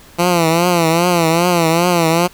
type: tone with vibrato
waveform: 10% pulse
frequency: 170 Hz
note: F3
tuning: 46 cents flat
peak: -3 dBFS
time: 0.18-2.28 s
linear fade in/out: 20 ms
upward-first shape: triangle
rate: 2.5 Hz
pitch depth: 110 cents each way
effects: pink hiss -43 dBFS RMS until 2.33 s